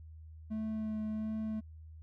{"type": "tone with vibrato", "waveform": "triangle", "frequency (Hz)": 217, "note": "A3", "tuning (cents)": -24, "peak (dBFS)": -32, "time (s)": [0.5, 1.61], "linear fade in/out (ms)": 20, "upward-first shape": "sine", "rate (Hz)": 1.4, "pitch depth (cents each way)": 12, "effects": ["added 79 Hz sine -48 dBFS peak until 2.02 s"]}